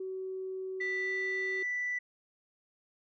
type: tone with pitch glide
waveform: sine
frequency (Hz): 377.3 to 380.1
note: F#4 to F#4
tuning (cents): +34 to +47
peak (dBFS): -35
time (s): 0-1.63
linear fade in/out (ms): 5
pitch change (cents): +13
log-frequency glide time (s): 1.03-1.1
type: tone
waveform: sine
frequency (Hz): 1975.5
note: B6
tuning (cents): 0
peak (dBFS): -30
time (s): 0.8-1.99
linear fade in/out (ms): 10
effects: tanh soft clip ceiling -27 dBFS